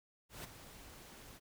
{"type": "noise with ADSR envelope", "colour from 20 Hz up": "pink", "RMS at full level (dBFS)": -45, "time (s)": [0.29, 1.4], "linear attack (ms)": 150, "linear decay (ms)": 15, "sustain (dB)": -10, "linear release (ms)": 38, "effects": []}